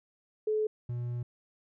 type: tone pair in turn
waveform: sine / triangle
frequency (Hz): 430 / 120.94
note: A4 / B2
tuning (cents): -40 / -36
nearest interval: octave + minor seventh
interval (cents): 2196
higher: first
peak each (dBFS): -26 / -30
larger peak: first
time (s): 0.47-0.67 / 0.89-1.23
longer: second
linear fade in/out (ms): 5
effects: none